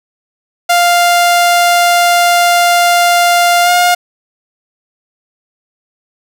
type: tone with pitch glide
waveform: sawtooth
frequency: 698.5 to 709.9 Hz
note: F5 to F5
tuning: 0 to +28 cents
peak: -3 dBFS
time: 0.69-3.95 s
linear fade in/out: 10 ms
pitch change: +28 cents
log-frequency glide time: 3.63-3.7 s
effects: none